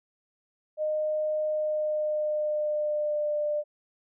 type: tone with pitch glide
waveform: sine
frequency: 614 to 596.2 Hz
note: D#5 to D5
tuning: -23 to +26 cents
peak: -25 dBFS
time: 0.77-3.64 s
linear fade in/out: 50 ms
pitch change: -51 cents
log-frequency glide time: 1.45-3.34 s
effects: none